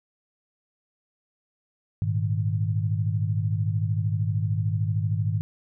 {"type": "chord", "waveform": "sine", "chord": "Ab suspended second", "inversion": "none", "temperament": "equal with one note detuned", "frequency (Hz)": [103.35, 116.54, 155.56], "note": ["Ab2", "Bb2", "Eb3"], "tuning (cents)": [-8, 0, 0], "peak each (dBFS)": [-24, -29, -29], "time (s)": [2.02, 5.41], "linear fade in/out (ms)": 0, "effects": []}